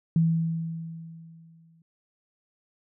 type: tone with exponential decay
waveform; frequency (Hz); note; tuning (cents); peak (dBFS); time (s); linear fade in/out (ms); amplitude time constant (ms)
sine; 164.1; E3; -8; -17; 0.16-1.82; 2; 360
effects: none